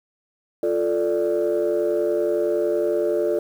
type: chord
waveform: sine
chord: D minor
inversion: first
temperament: equal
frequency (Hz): 349.2 / 440 / 587.3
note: F4 / A4 / D5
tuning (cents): 0 / 0 / 0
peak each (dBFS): -22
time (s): 0.63-3.39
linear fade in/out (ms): 2
effects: tanh soft clip ceiling -13 dBFS + 8-bit